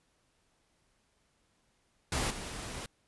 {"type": "noise with level steps", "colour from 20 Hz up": "pink", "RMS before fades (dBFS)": [-32, -41], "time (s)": [2.12, 2.86], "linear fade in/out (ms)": 2, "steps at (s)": 2.3, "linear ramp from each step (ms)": 10, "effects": ["pink hiss -73 dBFS RMS until 3.07 s", "resampled to 24000 Hz"]}